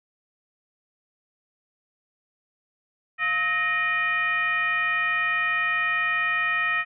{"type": "tone with frequency modulation", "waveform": "sine", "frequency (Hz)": 1864.7, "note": "A#6", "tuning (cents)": 0, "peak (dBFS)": -21, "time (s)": [3.18, 6.85], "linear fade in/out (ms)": 50, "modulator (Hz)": 581, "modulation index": 1, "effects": []}